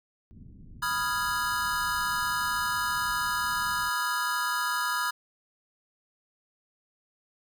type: low-pass noise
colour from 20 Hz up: pink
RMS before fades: -47 dBFS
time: 0.31-3.89 s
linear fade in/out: 0 ms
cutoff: 240 Hz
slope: 24 dB/octave
type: chord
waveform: square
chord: F half-diminished seventh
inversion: second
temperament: equal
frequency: 987.8 / 1244.5 / 1396.9 / 1661.2 Hz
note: Cb6 / Eb6 / F6 / Ab6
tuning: 0 / 0 / 0 / 0 cents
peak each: -33 dBFS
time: 0.82-5.11 s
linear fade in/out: 10 ms
effects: none